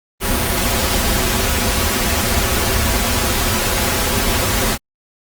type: noise with comb filter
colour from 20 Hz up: pink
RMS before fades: -17 dBFS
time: 0.2-4.78 s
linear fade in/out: 50 ms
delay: 6.6 ms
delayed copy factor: -1
effects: Opus 32 kbps